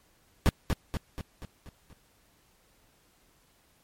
brown noise with echo, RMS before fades -20 dBFS, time 0.46-0.49 s, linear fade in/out 0 ms, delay 240 ms, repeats 6, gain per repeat -5 dB, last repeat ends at 1.93 s, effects pink hiss -65 dBFS RMS until 3.83 s + MP3 64 kbps

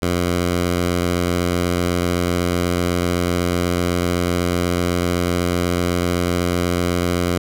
10% pulse tone with vibrato, 88 Hz, F2, 14 cents sharp, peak -9 dBFS, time 0.02-7.38 s, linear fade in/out 5 ms, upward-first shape square, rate 13 Hz, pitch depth 9 cents each way, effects none

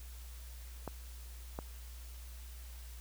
clicks, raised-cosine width 1 ms, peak -25 dBFS, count 2, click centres 0.877 / 1.589 s, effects added 60 Hz sine -46 dBFS peak until 3 s + white hiss -57 dBFS RMS until 3 s

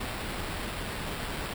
pink noise with sample-and-hold, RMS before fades -35 dBFS, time 0-1.54 s, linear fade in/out 5 ms, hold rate 6300 Hz, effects none

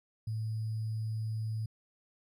sine tone with sample-and-hold, 110 Hz, A2, in tune, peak -32 dBFS, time 0.27-1.66 s, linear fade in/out 5 ms, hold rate 4900 Hz, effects resampled to 32000 Hz

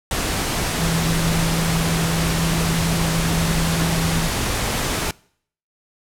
sine tone in noise, 164.81 Hz, E3, in tune, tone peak -20 dBFS, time 0.79-4.28 s, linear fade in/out 2 ms, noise pink, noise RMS -22 dBFS, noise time 0.11-5.11 s, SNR -1 dB, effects noise-tail reverb RT60 0.6 s tail -24 dB re dry + low-pass 12000 Hz 12 dB/octave

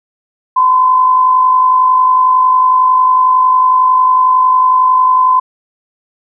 sine tone with amplitude modulation, 1021 Hz, C6, 43 cents flat, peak -4 dBFS, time 0.56-5.4 s, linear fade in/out 10 ms, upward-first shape sine, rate 51 Hz, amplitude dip 40%, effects none

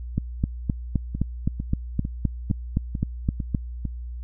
two click trains, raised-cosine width 5 ms, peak -16 / -9 dBFS, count 7 / 14, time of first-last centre 1.15-3.853 / 0.18-3.548 s, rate 2.22 / 3.86 Hz, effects added 60 Hz sine -31 dBFS peak until 4.23 s

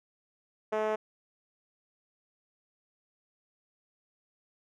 5% pulse tone with band-pass filter, 215.7 Hz, A3, 34 cents flat, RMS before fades -30 dBFS, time 0.72-0.96 s, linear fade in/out 10 ms, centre 530 Hz, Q 2.5, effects none

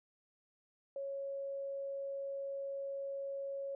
sine tone, 552 Hz, C#5, 7 cents flat, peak -38 dBFS, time 0.96-3.75 s, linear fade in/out 2 ms, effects none

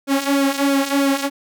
sawtooth tone with flanger, 277.2 Hz, C#4, in tune, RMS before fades -18 dBFS, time 0.07-1.3 s, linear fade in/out 50 ms, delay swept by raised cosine 1 to 3.7 ms, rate 3.1 Hz, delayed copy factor -0.7, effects none

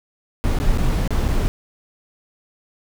brown noise with dropouts, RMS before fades -18 dBFS, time 0.44-1.48 s, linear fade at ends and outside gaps 0 ms, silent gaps 0.588-0.6 / 0.775-0.783 / 1.077-1.106 / 1.281-1.287 s, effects none

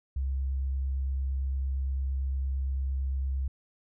sine tone with vibrato, 66.9 Hz, C2, 39 cents sharp, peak -27 dBFS, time 0.16-3.48 s, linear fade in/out 5 ms, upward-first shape square, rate 8.8 Hz, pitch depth 8 cents each way, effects none

